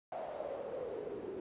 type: noise with band-pass filter sweep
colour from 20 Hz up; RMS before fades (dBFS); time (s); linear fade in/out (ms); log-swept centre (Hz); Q
pink; -42; 0.12-1.4; 2; 690 to 370; 6.9
effects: resampled to 8000 Hz